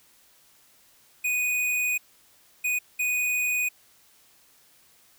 square tone bursts at uneven times, 2481 Hz, D#7, 6 cents flat, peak -24 dBFS, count 3, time 1.24-1.98 / 2.64-2.79 / 2.99-3.69 s, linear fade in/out 10 ms, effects white hiss -59 dBFS RMS until 5.18 s

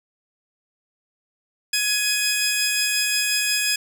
15% pulse tone pair together, 1675.2 / 2510 Hz, G#6 / D#7, +15 / +15 cents, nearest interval perfect fifth, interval 700 cents, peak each -18 / -14 dBFS, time 1.73-3.76 s, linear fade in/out 5 ms, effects none

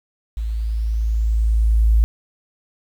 sine tone with level ramp, 55 Hz, A1, in tune, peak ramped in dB -21 to -10 dBFS, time 0.37-2.04 s, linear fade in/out 0 ms, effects 8-bit

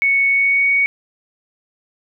sine tone with pitch glide, 2217 to 2236 Hz, C#7 to C#7, 0 to +14 cents, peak -12 dBFS, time 0.02-0.86 s, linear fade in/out 0 ms, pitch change +14 cents, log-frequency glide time 0.28-0.67 s, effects none

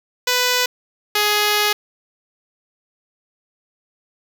5% pulse tone pair in turn, 496.8 / 417.8 Hz, B4 / G#4, +10 / +10 cents, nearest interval minor third, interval 300 cents, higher first, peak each -4 dBFS, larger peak neither, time 0.27-0.66 / 1.15-1.73 s, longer second, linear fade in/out 5 ms, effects none

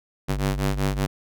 sawtooth ring-modulated tone, 98 Hz, G2, in tune, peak -15 dBFS, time 0.28-1.07 s, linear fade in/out 20 ms, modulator 46.4 Hz, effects none

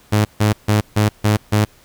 sawtooth tone bursts, 105.7 Hz, G#2, 31 cents sharp, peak -8 dBFS, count 6, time 0.12-1.65 s, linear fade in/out 10 ms, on 130 ms, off 150 ms, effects pink hiss -50 dBFS RMS until 1.84 s

